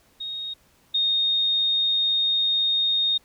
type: tone pair in turn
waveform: sine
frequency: 3734 / 3698 Hz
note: A#7 / A#7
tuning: +2 / -15 cents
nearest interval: unison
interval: 17 cents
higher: first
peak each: -29 / -19 dBFS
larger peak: second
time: 0.2-0.54 / 0.94-3.18 s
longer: second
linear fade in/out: 10 ms
effects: pink hiss -60 dBFS RMS until 3.24 s